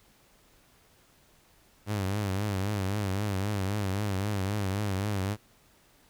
sawtooth tone with vibrato, 99.8 Hz, G2, 32 cents sharp, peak -24 dBFS, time 1.86-5.37 s, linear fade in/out 50 ms, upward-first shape triangle, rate 3.8 Hz, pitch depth 120 cents each way, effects pink hiss -62 dBFS RMS until 6.09 s

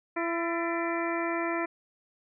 harmonic tone with a mistuned harmonic, 336.4 Hz, E4, 35 cents sharp, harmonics 1 / 2 / 3 / 4 / 5 / 6 / 7, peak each -31 / -34 / -36 / -37 / -38 / -39 / -39 dBFS, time 0.16-1.66 s, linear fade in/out 10 ms, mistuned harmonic 5, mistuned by +84 cents, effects none

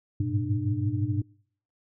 sine tone cluster, 98.1 / 104.4 / 110.2 / 123.4 / 299.6 Hz, G2 / G#2 / A2 / B2 / D4, +2 / +10 / +3 / -1 / +35 cents, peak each -31 dBFS, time 0.2-1.22 s, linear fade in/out 5 ms, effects noise-tail reverb RT60 0.6 s tail -26 dB re dry

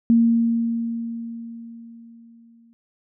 sine tone with exponential decay, 231.3 Hz, A#3, 13 cents flat, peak -11 dBFS, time 0.1-2.73 s, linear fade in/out 0 ms, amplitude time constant 570 ms, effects none

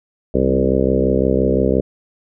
harmonic tone with a mistuned harmonic, 65.8 Hz, C2, 10 cents sharp, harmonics 1 / 2 / 3 / 4 / 5 / 6 / 7 / 8 / 9, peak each -22 / -25 / -21 / -21 / -24 / -20 / -20 / -22 / -25 dBFS, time 0.34-1.81 s, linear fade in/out 5 ms, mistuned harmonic 3, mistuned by -19 cents, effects none

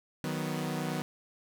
sawtooth chord, B major, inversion first, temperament equal, 155.56 / 185 / 246.9 Hz, D#3 / F#3 / B3, 0 / 0 / 0 cents, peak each -31 / -33 / -33 dBFS, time 0.24-1.02 s, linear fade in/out 0 ms, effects none

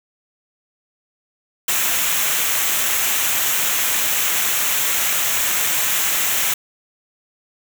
white noise with comb filter, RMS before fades -19 dBFS, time 1.68-6.54 s, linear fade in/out 5 ms, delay 0.21 ms, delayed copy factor -0.55, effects none

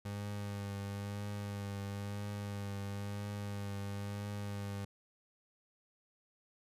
30% pulse tone with vibrato, 101.2 Hz, G#2, 44 cents flat, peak -36 dBFS, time 0.05-4.85 s, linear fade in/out 5 ms, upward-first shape triangle, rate 1 Hz, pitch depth 27 cents each way, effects resampled to 32000 Hz

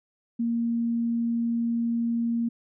sine tone, 233.1 Hz, A#3, in tune, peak -23 dBFS, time 0.39-2.49 s, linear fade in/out 10 ms, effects none

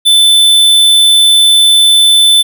square tone, 3520 Hz, A7, in tune, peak -4 dBFS, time 0.05-2.43 s, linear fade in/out 20 ms, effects none

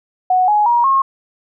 sine tone with pitch steps, 738 / 838 / 951.6 / 1080.5 Hz, F#5 / G#5 / A#5 / C#6, -5 / +15 / +35 / -45 cents, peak -10 dBFS, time 0.3-1.02 s, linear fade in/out 5 ms, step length 180 ms, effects none

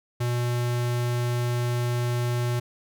square tone, 121.2 Hz, B2, 32 cents flat, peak -24 dBFS, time 0.2-2.6 s, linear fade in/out 10 ms, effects none

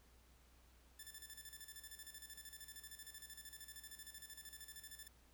5% pulse tone with tremolo, 1760 Hz, A6, in tune, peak -40 dBFS, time 0.99-5.08 s, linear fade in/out 5 ms, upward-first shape square, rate 13 Hz, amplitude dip 70%, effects added 60 Hz sine -67 dBFS peak until 5.33 s + pink hiss -71 dBFS RMS until 5.33 s

